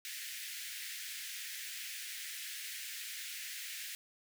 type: high-pass noise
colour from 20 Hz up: pink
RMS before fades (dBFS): -44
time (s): 0.05-3.95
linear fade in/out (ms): 0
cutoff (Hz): 1700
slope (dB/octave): 48
effects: none